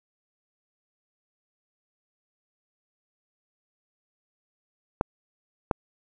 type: clicks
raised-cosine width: 1 ms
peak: -8 dBFS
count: 2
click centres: 5.011 / 5.712 s
effects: none